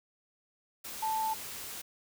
sine tone in noise, 880 Hz, A5, in tune, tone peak -29 dBFS, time 1.02-1.34 s, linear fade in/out 10 ms, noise white, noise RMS -42 dBFS, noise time 0.84-1.82 s, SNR +10 dB, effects none

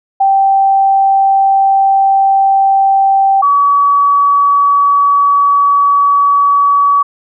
sine tone pair in turn, 781 / 1136.5 Hz, G5 / C#6, -7 / +43 cents, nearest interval tritone, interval 650 cents, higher second, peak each -6 dBFS, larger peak neither, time 0.2-3.42 / 3.42-7.03 s, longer second, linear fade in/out 10 ms, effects none

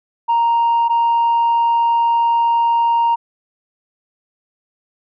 sine tone pair in turn, 932.3 / 932.3 Hz, A#5 / A#5, 0 / 0 cents, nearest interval unison, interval 0 cents, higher neither, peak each -10 dBFS, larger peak neither, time 0.28-0.89 / 0.89-3.16 s, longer second, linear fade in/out 20 ms, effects tanh soft clip ceiling -10 dBFS

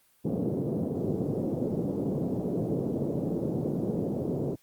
pink band-pass noise, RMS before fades -30 dBFS, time 0.24-4.56 s, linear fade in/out 20 ms, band 130 to 490 Hz, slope 24 dB/octave, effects white hiss -65 dBFS RMS until 4.62 s + Opus 32 kbps

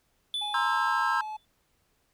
triangle tone with exponential decay, 3480 Hz, A7, 20 cents flat, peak -26 dBFS, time 0.34-1.45 s, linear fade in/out 1 ms, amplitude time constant 240 ms
triangle tone with pitch glide, 831 to 859.8 Hz, G#5 to A5, +1 to -40 cents, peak -32 dBFS, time 0.41-1.37 s, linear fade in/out 10 ms, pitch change +59 cents, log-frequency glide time 0.59-0.7 s
triangle chord, C dominant seventh, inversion third, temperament equal with one note detuned, 932.3 / 1046.5 / 1318.5 / 1606.5 Hz, Bb5 / C6 / E6 / G6, 0 / 0 / 0 / +42 cents, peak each -28 dBFS, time 0.54-1.21 s, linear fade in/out 2 ms
effects pink hiss -71 dBFS RMS until 2.13 s

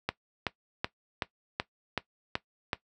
click train, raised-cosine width 0.3 ms, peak -12 dBFS, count 8, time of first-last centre 0.09-2.732 s, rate 2.65 Hz, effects noise-tail reverb RT60 0.1 s tail -17 dB re dry + high-pass 60 Hz 12 dB/octave

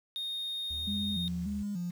triangle tone, 3696 Hz, A#7, 16 cents flat, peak -32 dBFS, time 0.16-1.28 s, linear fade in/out 0 ms
triangle exponential two-way sweep, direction up then down, 73.42 to 87.8 to 73.6 Hz, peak -38 dBFS, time 0.7-1.63 s, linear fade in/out 10 ms, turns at 1.01 s
sine tone with vibrato, 189.4 Hz, F#3, 41 cents sharp, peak -32 dBFS, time 0.87-1.91 s, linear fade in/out 10 ms, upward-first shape square, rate 1.7 Hz, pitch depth 130 cents each way
effects 9-bit

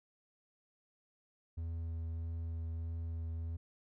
triangle tone with vibrato, 82.41 Hz, E2, in tune, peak -35 dBFS, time 1.57-3.57 s, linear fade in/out 10 ms, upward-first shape sine, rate 1.6 Hz, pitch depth 10 cents each way, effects none

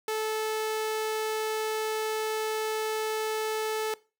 sawtooth tone, 435.6 Hz, A4, 17 cents flat, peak -24 dBFS, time 0.08-3.94 s, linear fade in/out 2 ms, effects noise-tail reverb RT60 0.3 s tail -20 dB re dry

